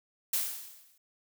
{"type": "noise with exponential decay", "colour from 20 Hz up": "blue", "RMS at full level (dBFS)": -27, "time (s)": [0.33, 0.98], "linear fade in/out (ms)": 5, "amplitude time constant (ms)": 140, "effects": []}